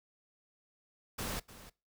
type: noise with echo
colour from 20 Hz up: pink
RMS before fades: -38 dBFS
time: 1.18-1.4 s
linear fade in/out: 10 ms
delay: 300 ms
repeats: 1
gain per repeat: -15 dB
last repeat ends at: 1.7 s
effects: noise-tail reverb RT60 0.3 s tail -23 dB re dry